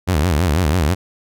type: tone with vibrato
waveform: sawtooth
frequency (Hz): 81.9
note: E2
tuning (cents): -11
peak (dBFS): -10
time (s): 0.07-0.95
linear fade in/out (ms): 20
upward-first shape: sine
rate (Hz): 6.1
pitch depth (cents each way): 240
effects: none